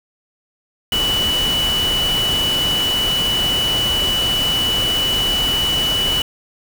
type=tone in noise; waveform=sine; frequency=2960 Hz; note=F#7; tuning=in tune; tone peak=-16 dBFS; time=0.92-6.22 s; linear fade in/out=2 ms; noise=pink; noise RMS=-24 dBFS; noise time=0.92-6.22 s; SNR=+5 dB; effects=none

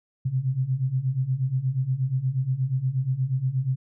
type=beating tone pair; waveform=sine; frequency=125.8 / 134.2 Hz; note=B2 / C3; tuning=+32 / +44 cents; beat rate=8.4 Hz; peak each=-27 / -24 dBFS; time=0.25-3.76 s; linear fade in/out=10 ms; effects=none

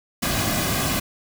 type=noise with comb filter; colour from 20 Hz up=pink; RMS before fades=-23 dBFS; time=0.22-1 s; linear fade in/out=10 ms; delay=2.2 ms; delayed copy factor=-0.6; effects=none

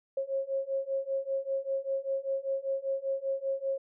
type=beating tone pair; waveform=sine; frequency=539 / 544.1 Hz; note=C#5 / C#5; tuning=-49 / -32 cents; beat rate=5.1 Hz; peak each=-33 / -32 dBFS; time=0.17-3.78 s; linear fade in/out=5 ms; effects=none

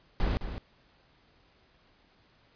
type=noise with echo; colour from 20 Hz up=brown; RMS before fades=-27 dBFS; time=0.2-0.37 s; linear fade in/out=0 ms; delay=210 ms; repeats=1; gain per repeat=-9 dB; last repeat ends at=0.58 s; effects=pink hiss -64 dBFS RMS until 2.55 s + resampled to 11025 Hz

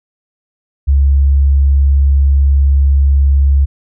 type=tone; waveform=sine; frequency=69.3 Hz; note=C#2; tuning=in tune; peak=-6 dBFS; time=0.87-3.66 s; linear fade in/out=20 ms; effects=none

